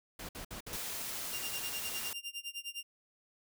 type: noise bursts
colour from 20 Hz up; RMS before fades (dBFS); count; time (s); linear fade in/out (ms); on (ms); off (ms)
pink; -44; 4; 0.19-0.764; 5; 100; 58
type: noise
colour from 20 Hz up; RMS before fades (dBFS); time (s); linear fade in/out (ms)
white; -40; 0.73-2.13; 0
type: tone with tremolo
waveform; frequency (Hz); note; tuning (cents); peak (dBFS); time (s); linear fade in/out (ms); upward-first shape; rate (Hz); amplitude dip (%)
sawtooth; 2794; F7; 0; -34; 1.33-2.83; 2; sine; 9.8; 95
effects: none